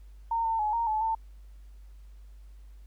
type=tone with pitch steps; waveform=sine; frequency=917 / 902 / 849 / 927 / 864 / 895 Hz; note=A#5 / A5 / G#5 / A#5 / A5 / A5; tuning=-29 / +43 / +38 / -10 / -32 / +29 cents; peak=-25 dBFS; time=0.31-1.15 s; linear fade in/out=5 ms; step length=140 ms; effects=added 50 Hz sine -46 dBFS peak until 2.86 s + pink hiss -69 dBFS RMS until 2.86 s